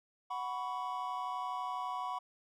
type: chord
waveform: triangle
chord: F# suspended fourth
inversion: none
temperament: equal with one note detuned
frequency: 740 / 987.8 / 1119.7 Hz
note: F#5 / B5 / C#6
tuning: 0 / 0 / +17 cents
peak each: -39 / -37 / -39 dBFS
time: 0.3-2.19 s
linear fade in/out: 10 ms
effects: none